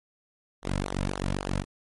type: tone with flanger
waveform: sawtooth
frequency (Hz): 47.57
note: F#1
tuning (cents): +49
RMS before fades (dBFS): -30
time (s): 0.62-1.65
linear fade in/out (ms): 50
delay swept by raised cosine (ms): 0.38 to 2.68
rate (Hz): 3.7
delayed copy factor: -0.85
effects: MP3 48 kbps